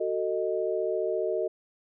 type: chord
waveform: sine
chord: D# diminished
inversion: first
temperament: just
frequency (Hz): 373.4 / 448 / 622.3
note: F#4 / A4 / D#5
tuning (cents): +16 / +31 / 0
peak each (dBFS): -30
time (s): 0-1.48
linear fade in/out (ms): 10
effects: none